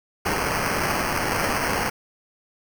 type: noise with sample-and-hold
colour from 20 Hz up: blue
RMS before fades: -24 dBFS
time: 0.25-1.9 s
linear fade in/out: 10 ms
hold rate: 3675 Hz
effects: none